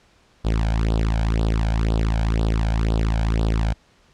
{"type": "tone with flanger", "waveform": "sawtooth", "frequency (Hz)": 55, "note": "A1", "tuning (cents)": 0, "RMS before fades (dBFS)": -20, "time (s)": [0.44, 3.74], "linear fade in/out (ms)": 20, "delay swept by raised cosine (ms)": [0.22, 1.32], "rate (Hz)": 2, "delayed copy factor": 0.9, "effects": ["pink hiss -57 dBFS RMS until 4.13 s", "low-pass 6000 Hz 12 dB/octave"]}